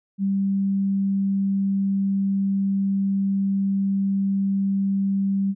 sine tone, 196 Hz, G3, in tune, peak -19 dBFS, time 0.18-5.55 s, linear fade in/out 50 ms, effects none

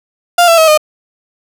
35% pulse tone with pitch steps, 698.5 / 668.5 / 639.8 / 612.3 Hz, F5 / E5 / D#5 / D#5, 0 / +24 / +48 / -28 cents, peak -3 dBFS, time 0.38-0.776 s, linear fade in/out 5 ms, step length 99 ms, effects none

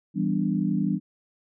sine chord, E minor seventh, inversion none, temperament equal, 164.81 / 196 / 246.9 / 293.7 Hz, E3 / G3 / B3 / D4, 0 / 0 / 0 / 0 cents, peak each -28 / -25 / -30 / -29 dBFS, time 0.14-1 s, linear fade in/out 50 ms, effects none

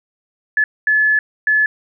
sine tone bursts at uneven times, 1720 Hz, A6, 40 cents flat, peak -11 dBFS, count 3, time 0.57-0.64 / 0.87-1.19 / 1.47-1.66 s, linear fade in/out 2 ms, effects none

